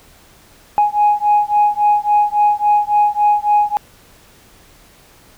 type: beating tone pair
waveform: sine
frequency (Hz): 830.6 / 834.2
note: G#5 / G#5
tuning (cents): 0 / +7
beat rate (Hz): 3.6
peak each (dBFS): -13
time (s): 0.78-3.77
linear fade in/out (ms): 0
effects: tanh soft clip ceiling -5 dBFS + pink hiss -47 dBFS RMS until 5.37 s